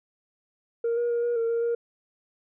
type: tone with pitch steps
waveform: sine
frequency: 465.5 / 476.8 / 472.1 / 477.2 / 458.9 / 464.8 / 469.4 Hz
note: A#4 / A#4 / A#4 / A#4 / A#4 / A#4 / A#4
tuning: -2 / +39 / +22 / +41 / -27 / -5 / +12 cents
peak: -21 dBFS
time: 0.84-1.75 s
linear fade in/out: 5 ms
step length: 130 ms
effects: tanh soft clip ceiling -21 dBFS